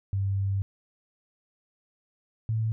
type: tone pair in turn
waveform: sine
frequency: 98 / 111.01 Hz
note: G2 / A2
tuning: 0 / +16 cents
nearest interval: major second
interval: 216 cents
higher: second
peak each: -24 dBFS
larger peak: neither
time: 0.13-0.62 / 2.49-2.72 s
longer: first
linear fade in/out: 0 ms
effects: none